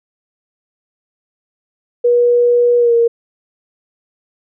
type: tone with pitch glide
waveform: sine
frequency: 482.3 to 466.7 Hz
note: B4 to A#4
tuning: -41 to +2 cents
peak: -8 dBFS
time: 2.04-3.08 s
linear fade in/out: 10 ms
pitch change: -57 cents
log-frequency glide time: 2.78-2.94 s
effects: none